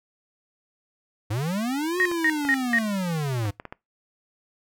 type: linear two-way sweep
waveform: square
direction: up then down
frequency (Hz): 97.3 to 367.7 to 97.3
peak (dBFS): -25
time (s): 1.3-3.51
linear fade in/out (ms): 10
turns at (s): 1.99
type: tone bursts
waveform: sine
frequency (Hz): 1864.7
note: A#6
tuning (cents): 0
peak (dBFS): -18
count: 4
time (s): 2-2.786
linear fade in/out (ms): 0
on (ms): 54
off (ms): 190
type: clicks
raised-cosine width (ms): 0.5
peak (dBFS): -20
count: 6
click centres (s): 2.115 / 2.451 / 3.455 / 3.599 / 3.653 / 3.725
effects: noise-tail reverb RT60 0.2 s tail -23 dB re dry